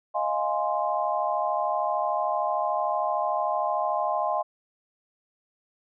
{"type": "chord", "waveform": "sine", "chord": "F minor seventh", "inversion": "third", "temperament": "equal with one note detuned", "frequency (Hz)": [622.3, 695.6, 830.6, 1046.5], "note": ["Eb5", "F5", "Ab5", "C6"], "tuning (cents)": [0, -7, 0, 0], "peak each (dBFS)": -29, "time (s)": [0.14, 4.43], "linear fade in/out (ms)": 20, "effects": []}